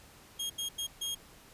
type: tone bursts at uneven times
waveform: sawtooth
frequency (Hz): 3255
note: G#7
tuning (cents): -36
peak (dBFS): -30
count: 4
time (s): 0.39-0.5 / 0.58-0.69 / 0.78-0.87 / 1.01-1.15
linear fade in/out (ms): 10
effects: pink hiss -56 dBFS RMS until 1.53 s + resampled to 32000 Hz